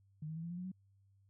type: tone with pitch steps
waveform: sine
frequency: 153.4 / 158.53 / 163.84 / 169.33 / 174.99 / 180.85 / 186.9 Hz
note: D#3 / D#3 / E3 / E3 / F3 / F#3 / F#3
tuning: -24 / +33 / -10 / +47 / +4 / -39 / +18 cents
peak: -40 dBFS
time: 0.22-0.717 s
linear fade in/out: 5 ms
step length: 71 ms
effects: added 98 Hz sine -66 dBFS peak until 1.29 s